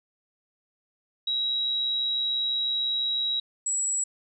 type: tone pair in turn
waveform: sine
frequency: 3858 / 7765 Hz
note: B7 / B8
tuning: -41 / -30 cents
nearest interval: octave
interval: 1211 cents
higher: second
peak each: -24 dBFS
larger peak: neither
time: 1.27-3.4 / 3.66-4.04 s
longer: first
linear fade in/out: 5 ms
effects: none